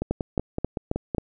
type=two click trains; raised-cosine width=2 ms; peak=-13 / -10 dBFS; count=7 / 5; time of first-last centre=0.02-1.148 / 0.11-1.182 s; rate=5.32 / 3.73 Hz; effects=none